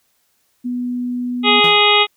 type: tone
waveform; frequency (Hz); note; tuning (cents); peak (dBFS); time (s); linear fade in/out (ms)
sine; 246.2; B3; -5; -19; 0.64-1.61; 20
type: harmonic tone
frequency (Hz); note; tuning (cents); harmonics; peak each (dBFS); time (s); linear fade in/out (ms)
415.3; G#4; 0; 1 / 2 / 3 / 5 / 6 / 7 / 8 / 9; -18 / -18 / -18 / -18 / -18 / -18 / -18 / -18; 1.43-2.07; 50
type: tone with exponential decay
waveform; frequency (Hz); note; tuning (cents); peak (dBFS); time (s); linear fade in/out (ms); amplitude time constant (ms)
sawtooth; 166.6; E3; +19; -18; 1.64-1.89; 2; 53
effects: white hiss -63 dBFS RMS until 2.16 s